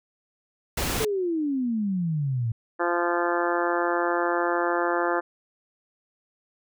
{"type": "noise", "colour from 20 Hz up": "pink", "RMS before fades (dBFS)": -27, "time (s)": [0.77, 1.05], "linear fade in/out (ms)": 5}
{"type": "exponential sweep", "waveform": "sine", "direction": "down", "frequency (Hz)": [448.6, 110], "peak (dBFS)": -23, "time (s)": [1, 2.52], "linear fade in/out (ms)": 5}
{"type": "harmonic tone", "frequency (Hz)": 173.2, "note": "F3", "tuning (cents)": -14, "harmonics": [2, 3, 4, 5, 6, 7, 8, 9, 10], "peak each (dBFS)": [-27, -29, -30, -31, -32, -32, -33, -34, -34], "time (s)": [2.79, 5.21], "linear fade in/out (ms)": 20}
{"effects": []}